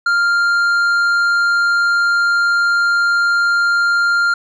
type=tone with tanh clipping; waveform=triangle; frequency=1396.9 Hz; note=F6; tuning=in tune; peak=-13 dBFS; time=0.06-4.34 s; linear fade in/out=5 ms; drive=11 dB; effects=none